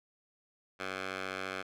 10% pulse tone with band-pass filter, 94.6 Hz, F#2, 39 cents sharp, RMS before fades -39 dBFS, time 0.79-1.63 s, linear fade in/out 20 ms, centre 1800 Hz, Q 0.91, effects none

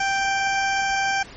20% pulse tone, 784 Hz, G5, in tune, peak -15 dBFS, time 0-1.23 s, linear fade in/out 5 ms, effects pink hiss -42 dBFS RMS until 1.36 s + MP3 32 kbps

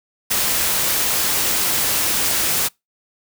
white noise with ADSR envelope, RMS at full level -17 dBFS, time 0.3-2.69 s, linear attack 16 ms, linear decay 6 ms, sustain -2 dB, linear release 23 ms, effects noise-tail reverb RT60 0.2 s tail -26 dB re dry

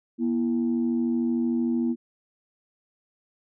sine tone pair together, 239.9 / 333.2 Hz, A#3 / E4, +50 / +19 cents, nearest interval tritone, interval 569 cents, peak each -22 / -27 dBFS, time 0.18-1.96 s, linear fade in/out 50 ms, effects tanh soft clip ceiling -16 dBFS

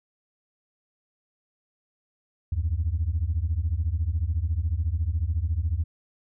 sine beating tone pair, 74.4 / 88.4 Hz, D2 / F2, +23 / +22 cents, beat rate 14 Hz, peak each -25 dBFS, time 2.52-5.84 s, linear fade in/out 5 ms, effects tanh soft clip ceiling -17 dBFS

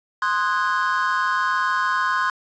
triangle chord, Ab dominant seventh, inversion first, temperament equal with one note detuned, 1046.5 / 1244.5 / 1480 / 1646.9 Hz, C6 / Eb6 / Gb6 / Ab6, 0 / 0 / 0 / -15 cents, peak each -20 / -25 / -23 / -25 dBFS, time 0.22-2.3 s, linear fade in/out 2 ms, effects resampled to 16000 Hz + 7-bit

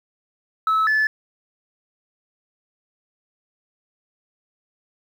sine tone pair in turn, 1300 / 1735.3 Hz, E6 / A6, -24 / -24 cents, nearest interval perfect fourth, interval 500 cents, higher second, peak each -14 dBFS, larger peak neither, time 0.67-0.87 / 0.87-1.07 s, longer neither, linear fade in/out 2 ms, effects tanh soft clip ceiling -14 dBFS + 8-bit

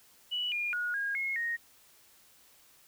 sine tone with pitch steps, 2949 / 2420 / 1448 / 1629 / 2164 / 1865 Hz, F#7 / D#7 / F#6 / G#6 / C#7 / A#6, -6 / -49 / -38 / -34 / -42 / 0 cents, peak -30 dBFS, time 0.31-1.57 s, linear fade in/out 20 ms, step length 210 ms, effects white hiss -61 dBFS RMS until 2.87 s

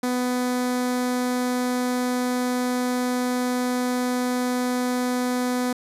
sawtooth tone with notch filter, 249 Hz, B3, 14 cents sharp, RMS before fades -24 dBFS, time 0.03-5.73 s, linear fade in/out 5 ms, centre 2800 Hz, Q 2, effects resampled to 32000 Hz + 8-bit

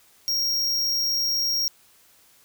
square tone, 5588 Hz, F8, in tune, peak -22 dBFS, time 0.28-1.68 s, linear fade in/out 0 ms, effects white hiss -57 dBFS RMS until 2.44 s

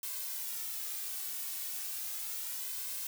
blue noise with flanger, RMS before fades -39 dBFS, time 0.03-3.07 s, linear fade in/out 2 ms, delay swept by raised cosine 1.9 to 2.72 ms, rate 0.34 Hz, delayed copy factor +0.65, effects none

